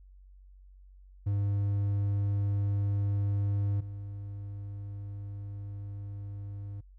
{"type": "tone pair in turn", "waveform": "triangle", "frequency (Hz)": [100.8, 100.8], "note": ["G2", "G2"], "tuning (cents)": [49, 49], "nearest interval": "unison", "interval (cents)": 0, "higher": "neither", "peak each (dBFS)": [-24, -35], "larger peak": "first", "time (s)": [[1.26, 3.81], [3.81, 6.81]], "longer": "second", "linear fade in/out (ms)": 10, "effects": ["added 47 Hz sine -51 dBFS peak until 6.98 s"]}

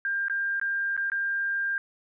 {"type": "tone with dropouts", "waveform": "sine", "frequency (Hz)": 1597, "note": "G6", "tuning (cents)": 32, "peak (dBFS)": -25, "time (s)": [0.05, 1.78], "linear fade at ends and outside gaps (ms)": 1, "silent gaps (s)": [[0.283, 0.298], [0.598, 0.614], [0.966, 0.976], [1.1, 1.118]], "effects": []}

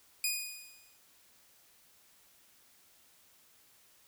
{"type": "tone with exponential decay", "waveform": "10% pulse", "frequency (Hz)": 2471, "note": "D#7", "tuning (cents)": -13, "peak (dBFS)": -19, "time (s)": [0.24, 0.98], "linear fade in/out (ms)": 2, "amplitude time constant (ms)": 160, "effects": ["white hiss -64 dBFS RMS until 4.07 s"]}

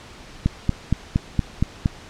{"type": "click train", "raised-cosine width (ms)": 5, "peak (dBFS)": -5, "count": 7, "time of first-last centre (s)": [0.46, 1.859], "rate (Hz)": 4.29, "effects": ["pink hiss -42 dBFS RMS until 2.09 s", "low-pass 6000 Hz 12 dB/octave"]}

